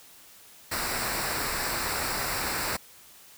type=noise with comb filter; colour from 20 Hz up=pink; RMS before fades=-30 dBFS; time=0.71-2.77 s; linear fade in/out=10 ms; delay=0.31 ms; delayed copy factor=-0.65; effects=white hiss -52 dBFS RMS until 3.37 s